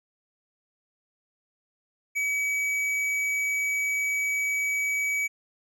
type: tone with tanh clipping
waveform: sine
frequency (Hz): 2277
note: C#7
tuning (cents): +46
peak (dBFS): -26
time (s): 2.15-5.28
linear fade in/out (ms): 20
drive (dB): 11
effects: none